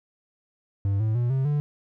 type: tone with pitch steps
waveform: triangle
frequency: 99.2 / 109.44 / 120.73 / 133.18 / 146.92 Hz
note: G2 / A2 / B2 / C3 / D3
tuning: +21 / -9 / -39 / +31 / +1 cents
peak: -19 dBFS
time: 0.85-1.6 s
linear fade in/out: 0 ms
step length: 150 ms
effects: none